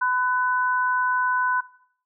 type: tone pair together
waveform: sine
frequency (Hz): 1006.6 / 1496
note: B5 / F#6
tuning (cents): +33 / +19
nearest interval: perfect fifth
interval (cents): 686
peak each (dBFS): -22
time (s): 0.01-1.61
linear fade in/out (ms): 10
effects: noise-tail reverb RT60 0.6 s tail -19 dB re dry